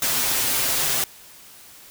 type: noise with comb filter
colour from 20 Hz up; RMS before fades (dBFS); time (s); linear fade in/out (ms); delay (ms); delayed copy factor
white; -22; 0.02-1.04; 2; 7.6; +0.7
effects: white hiss -46 dBFS RMS until 1.9 s